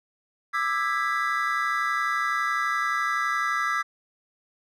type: chord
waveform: triangle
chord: E dominant seventh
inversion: third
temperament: just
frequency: 1186.7 / 1318.5 / 1648.1 / 1977.8 Hz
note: D6 / E6 / G#6 / B6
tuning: +18 / 0 / -14 / +2 cents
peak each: -27 / -26 / -28 / -28 dBFS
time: 0.53-3.83 s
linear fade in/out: 20 ms
effects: none